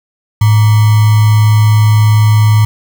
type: tone with sample-and-hold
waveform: sine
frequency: 107.3 Hz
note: A2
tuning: 43 cents flat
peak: -4 dBFS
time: 0.41-2.65 s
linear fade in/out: 5 ms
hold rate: 1050 Hz
effects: none